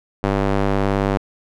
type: tone with band-pass filter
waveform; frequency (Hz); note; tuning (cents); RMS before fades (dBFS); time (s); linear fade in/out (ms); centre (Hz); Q
square; 49.47; G1; +17; -19; 0.23-1.18; 10; 570; 0.56
effects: none